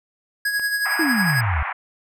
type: tone with tremolo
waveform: square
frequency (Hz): 1661.2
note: G#6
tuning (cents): 0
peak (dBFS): -19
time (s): 0.45-1.41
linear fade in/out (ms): 5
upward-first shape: sine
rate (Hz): 11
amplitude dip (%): 50
type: click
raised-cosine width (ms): 0.5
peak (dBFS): -22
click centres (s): 0.596
type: band-pass noise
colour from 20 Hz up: pink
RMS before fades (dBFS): -27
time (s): 0.85-1.73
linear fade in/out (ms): 10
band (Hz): 750 to 2300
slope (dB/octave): 48
type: exponential sweep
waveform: sine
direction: down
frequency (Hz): 341.6 to 68.2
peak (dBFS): -19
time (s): 0.99-1.63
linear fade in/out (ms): 5
effects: none